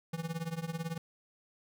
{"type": "tone with tremolo", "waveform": "square", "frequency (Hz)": 164.81, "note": "E3", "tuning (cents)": 0, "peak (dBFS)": -32, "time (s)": [0.13, 0.98], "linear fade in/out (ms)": 5, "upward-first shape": "triangle", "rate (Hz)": 18, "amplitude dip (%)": 95, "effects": []}